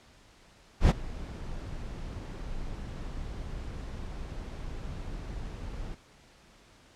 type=noise with ADSR envelope; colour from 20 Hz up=brown; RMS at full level=-17 dBFS; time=0.8-5.95 s; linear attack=97 ms; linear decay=27 ms; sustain=-21 dB; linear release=12 ms; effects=pink hiss -58 dBFS RMS until 6.95 s + low-pass 7000 Hz 12 dB/octave